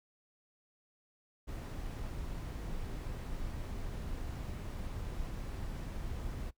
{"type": "noise", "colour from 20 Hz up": "brown", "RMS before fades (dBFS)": -40, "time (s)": [1.47, 6.51], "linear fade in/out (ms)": 20, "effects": ["noise-tail reverb RT60 0.1 s tail -18 dB re dry"]}